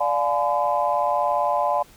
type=chord; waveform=sine; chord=D diminished seventh; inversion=none; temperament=just; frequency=587.3 / 704.8 / 845.8 / 1014.9 Hz; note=D5 / F5 / Ab5 / Cb6; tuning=0 / +16 / +31 / +47 cents; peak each=-24 dBFS; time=0-1.83 s; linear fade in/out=10 ms; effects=tanh soft clip ceiling -8 dBFS + pink hiss -51 dBFS RMS until 1.96 s